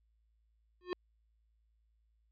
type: tone with exponential growth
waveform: square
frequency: 360.1 Hz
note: F#4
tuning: 47 cents flat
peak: -31 dBFS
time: 0.81-0.93 s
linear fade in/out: 0 ms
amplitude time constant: 26 ms
effects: added 55 Hz sine -70 dBFS peak until 2.31 s + resampled to 11025 Hz